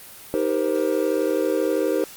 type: chord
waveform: triangle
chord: C minor seventh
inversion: first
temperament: just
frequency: 314 / 392.4 / 470.9 / 523.3 Hz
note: Eb4 / G4 / Bb4 / C5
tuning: +16 / +2 / +18 / 0 cents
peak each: -23 dBFS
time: 0.34-2.04 s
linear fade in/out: 0 ms
effects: white hiss -42 dBFS RMS until 2.16 s + Opus 32 kbps